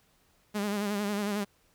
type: tone with vibrato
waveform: sawtooth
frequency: 205 Hz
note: G#3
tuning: 22 cents flat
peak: -25 dBFS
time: 0.54-1.45 s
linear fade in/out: 20 ms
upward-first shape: sine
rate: 11 Hz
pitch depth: 52 cents each way
effects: pink hiss -67 dBFS RMS until 1.74 s